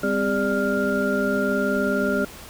sine tone cluster, 199.3 / 258.6 / 404.4 / 590 / 1400 Hz, G3 / C4 / G#4 / D5 / F6, +29 / -20 / -46 / +8 / +4 cents, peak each -26 dBFS, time 0.03-2.25 s, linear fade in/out 5 ms, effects pink hiss -41 dBFS RMS until 2.49 s

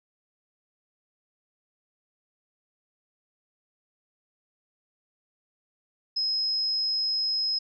sine tone, 5120 Hz, D#8, 49 cents sharp, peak -24 dBFS, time 6.16-7.59 s, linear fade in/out 10 ms, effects none

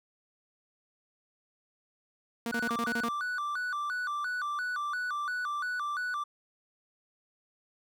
sawtooth tone bursts, 233.1 Hz, A#3, in tune, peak -27 dBFS, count 8, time 2.46-3.088 s, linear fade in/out 2 ms, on 54 ms, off 28 ms
triangle tone with vibrato, 1318.5 Hz, E6, in tune, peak -29 dBFS, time 2.52-6.24 s, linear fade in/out 10 ms, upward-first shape square, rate 2.9 Hz, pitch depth 200 cents each way
effects none

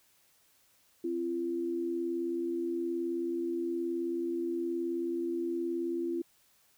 sine tone pair together, 262.2 / 341.1 Hz, C4 / F4, +4 / -41 cents, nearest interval perfect fourth, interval 455 cents, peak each -38 / -31 dBFS, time 1.04-6.22 s, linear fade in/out 5 ms, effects white hiss -67 dBFS RMS until 6.77 s

